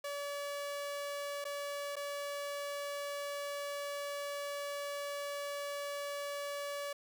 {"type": "tone with dropouts", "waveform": "sawtooth", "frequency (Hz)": 572, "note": "D5", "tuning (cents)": -46, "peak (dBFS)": -34, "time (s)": [0.04, 6.93], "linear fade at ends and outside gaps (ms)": 5, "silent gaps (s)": [[1.443, 1.451], [1.957, 1.965]], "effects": []}